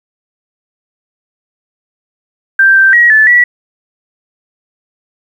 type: tone with pitch steps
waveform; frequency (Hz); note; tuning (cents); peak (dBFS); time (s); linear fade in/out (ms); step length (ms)
sine; 1574 / 1565 / 1904 / 1742 / 1943; G6 / G6 / A#6 / A6 / B6; +7 / -3 / +36 / -18 / -29; -3; 2.59-3.44; 5; 170
effects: 7-bit